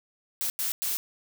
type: noise bursts at uneven times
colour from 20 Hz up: blue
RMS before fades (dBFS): -29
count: 3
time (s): 0.41-0.5 / 0.59-0.72 / 0.82-0.97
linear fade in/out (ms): 0
effects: none